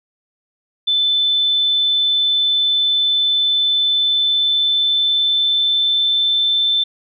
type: tone with pitch glide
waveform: sine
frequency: 3520 to 3542 Hz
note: A7 to A7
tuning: 0 to +11 cents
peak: -13 dBFS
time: 0.87-6.84 s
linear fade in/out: 10 ms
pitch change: +11 cents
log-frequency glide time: 3.93-6.65 s
effects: none